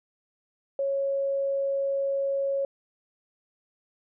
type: tone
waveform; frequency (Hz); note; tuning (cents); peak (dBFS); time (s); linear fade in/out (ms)
sine; 551; C#5; -11; -24; 0.79-2.65; 2
effects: none